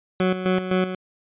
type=tone with tremolo; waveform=20% pulse; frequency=185 Hz; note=F#3; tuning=in tune; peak=-13 dBFS; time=0.2-0.95 s; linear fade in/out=2 ms; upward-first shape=square; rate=3.9 Hz; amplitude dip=65%; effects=resampled to 8000 Hz